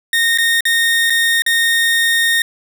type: tone with dropouts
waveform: 30% pulse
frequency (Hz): 1845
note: A#6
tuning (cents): -18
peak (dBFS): -9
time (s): 0.13-2.42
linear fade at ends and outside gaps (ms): 2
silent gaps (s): 0.376-0.384 / 0.607-0.653 / 1.099-1.103 / 1.421-1.463
effects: none